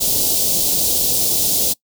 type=band-stop noise; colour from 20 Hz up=white; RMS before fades=-17 dBFS; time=0-1.74 s; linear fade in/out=20 ms; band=660 to 3700 Hz; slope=24 dB/octave; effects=noise-tail reverb RT60 0.1 s tail -23 dB re dry